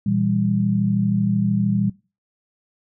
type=chord; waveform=sine; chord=E diminished; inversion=second; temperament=just; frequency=118.67 / 164.81 / 197.78 Hz; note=Bb2 / E3 / G3; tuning=+31 / 0 / +16 cents; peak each=-23 / -25 / -19 dBFS; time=0.06-1.9 s; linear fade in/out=5 ms; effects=noise-tail reverb RT60 0.3 s tail -21 dB re dry